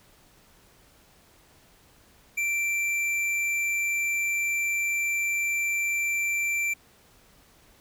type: tone with tanh clipping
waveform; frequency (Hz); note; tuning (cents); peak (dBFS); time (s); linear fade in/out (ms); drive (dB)
sine; 2349; D7; 0; -26; 2.37-6.74; 10; 12
effects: pink hiss -58 dBFS RMS until 7.8 s